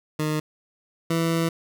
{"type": "tone pair in turn", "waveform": "20% pulse", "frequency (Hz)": [153.6, 165.35], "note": ["D#3", "E3"], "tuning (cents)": [-22, 6], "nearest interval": "minor second", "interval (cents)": 128, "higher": "second", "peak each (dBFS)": [-18, -16], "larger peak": "second", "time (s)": [[0.19, 0.4], [1.1, 1.49]], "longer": "second", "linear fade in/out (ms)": 5, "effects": []}